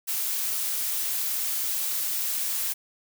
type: noise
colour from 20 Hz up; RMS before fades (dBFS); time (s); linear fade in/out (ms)
blue; -28; 0.07-2.74; 20
effects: none